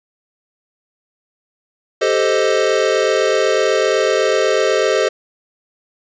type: chord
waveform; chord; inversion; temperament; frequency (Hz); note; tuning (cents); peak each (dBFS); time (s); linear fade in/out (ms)
square; A half-diminished seventh; third; equal; 392 / 440 / 523.3 / 622.3; G4 / A4 / C5 / Eb5; 0 / 0 / 0 / 0; -20 / -19 / -19 / -20; 2.01-5.09; 10
effects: resampled to 16000 Hz + 8-bit